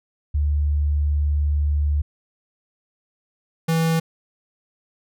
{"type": "tone pair in turn", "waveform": ["sine", "square"], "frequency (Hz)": [73.42, 163.31], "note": ["D2", "E3"], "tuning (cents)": [0, -16], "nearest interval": "octave + major second", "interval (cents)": 1384, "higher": "second", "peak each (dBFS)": [-17, -18], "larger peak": "first", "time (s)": [[0.34, 2.02], [3.68, 4]], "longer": "first", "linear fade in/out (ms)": 10, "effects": []}